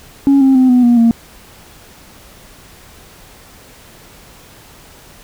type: tone with pitch steps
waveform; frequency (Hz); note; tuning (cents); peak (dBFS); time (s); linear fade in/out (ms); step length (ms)
sine; 277.2 / 267.3 / 257.7 / 248.5 / 239.6 / 231.1; C#4 / C4 / C4 / B3 / A#3 / A#3; 0 / +37 / -26 / +11 / +48 / -15; -4; 0.27-1.11; 0; 140
effects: tanh soft clip ceiling -4 dBFS + pink hiss -41 dBFS RMS until 5.23 s